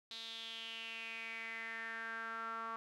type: tone with band-pass filter sweep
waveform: sawtooth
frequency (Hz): 226.5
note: A#3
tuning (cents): -50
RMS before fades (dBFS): -45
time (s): 0.11-2.76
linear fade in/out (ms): 0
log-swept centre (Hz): 3900 to 1200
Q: 6.1
effects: none